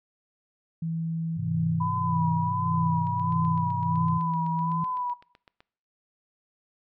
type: tone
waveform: sine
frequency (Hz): 163.9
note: E3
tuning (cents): -10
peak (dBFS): -27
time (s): 0.82-4.84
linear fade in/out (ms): 5
type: chord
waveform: sine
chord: Ab augmented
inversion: none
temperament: just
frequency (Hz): 103.83 / 129.78 / 162.23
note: Ab2 / C3 / E3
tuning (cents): 0 / -14 / -27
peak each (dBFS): -32 / -33 / -32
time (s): 1.36-4.19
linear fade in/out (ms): 20
type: tone with vibrato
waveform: sine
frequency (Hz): 990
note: B5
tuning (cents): +4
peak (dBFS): -27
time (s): 1.8-5.14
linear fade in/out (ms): 10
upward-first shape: sine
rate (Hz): 1.4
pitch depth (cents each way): 43
type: click train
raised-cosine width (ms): 0.3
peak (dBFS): -35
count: 21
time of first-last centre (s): 3.07-5.605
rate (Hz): 7.89
effects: noise-tail reverb RT60 0.6 s tail -22 dB re dry